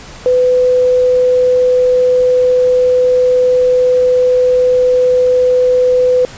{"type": "tone", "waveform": "sine", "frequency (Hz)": 502, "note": "B4", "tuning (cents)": 28, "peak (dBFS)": -7, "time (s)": [0.26, 6.25], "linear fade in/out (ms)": 0, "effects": ["pink hiss -33 dBFS RMS until 6.37 s", "resampled to 16000 Hz"]}